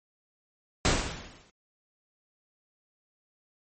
pink noise with exponential decay, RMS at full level -21 dBFS, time 0.85-1.5 s, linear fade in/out 1 ms, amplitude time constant 140 ms, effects MP3 32 kbps

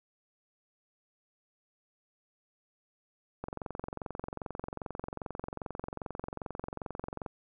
click train, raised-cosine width 1 ms, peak -23 dBFS, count 87, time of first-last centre 3.44-7.262 s, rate 22.5 Hz, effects none

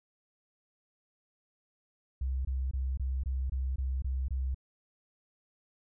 sine tone bursts, 65.41 Hz, C2, in tune, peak -29 dBFS, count 9, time 2.21-4.546 s, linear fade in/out 5 ms, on 240 ms, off 22 ms, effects none

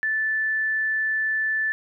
sine tone, 1754 Hz, A6, 6 cents flat, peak -21 dBFS, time 0.03-1.72 s, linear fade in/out 0 ms, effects none

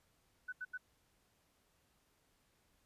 sine tone bursts, 1497 Hz, F#6, 20 cents sharp, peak -40 dBFS, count 3, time 0.48-0.777 s, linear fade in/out 10 ms, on 45 ms, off 81 ms, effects pink hiss -75 dBFS RMS until 2.85 s + resampled to 32000 Hz

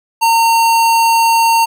square tone, 915 Hz, A#5, 32 cents flat, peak -9 dBFS, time 0.21-1.66 s, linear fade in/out 20 ms, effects none

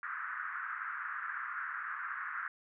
white band-pass noise, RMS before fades -40 dBFS, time 0.03-2.48 s, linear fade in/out 2 ms, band 1200 to 1700 Hz, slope 48 dB/octave, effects none

